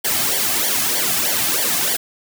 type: noise with flanger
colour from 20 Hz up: white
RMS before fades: -19 dBFS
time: 0.04-1.97 s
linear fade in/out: 10 ms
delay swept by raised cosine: 0.76 to 2.16 ms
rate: 3.2 Hz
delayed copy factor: -0.85
effects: none